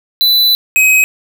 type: tone pair in turn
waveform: square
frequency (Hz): 3991 / 2534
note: B7 / D#7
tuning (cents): +17 / +31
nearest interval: minor sixth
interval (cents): 786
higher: first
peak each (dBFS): -8 / -7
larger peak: second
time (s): 0.21-0.55 / 0.76-1.04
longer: first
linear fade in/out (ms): 0
effects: none